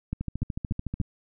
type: two click trains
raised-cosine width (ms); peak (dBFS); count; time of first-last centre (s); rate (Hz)
5; -16 / -18; 4 / 12; 0.13-1.002 / 0.21-1.013; 3.44 / 13.7
effects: none